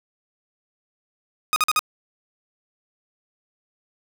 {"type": "tone bursts", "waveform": "sawtooth", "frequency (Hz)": 1244.5, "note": "D#6", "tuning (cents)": 0, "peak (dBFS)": -13, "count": 4, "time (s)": [1.53, 1.792], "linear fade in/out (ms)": 0, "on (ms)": 31, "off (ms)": 46, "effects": []}